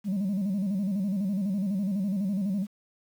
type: tone with vibrato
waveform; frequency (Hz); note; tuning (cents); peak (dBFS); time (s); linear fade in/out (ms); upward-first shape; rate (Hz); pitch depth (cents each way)
sine; 196; G3; 0; -23; 0.04-2.67; 50; square; 12; 91
effects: tanh soft clip ceiling -24 dBFS + 9-bit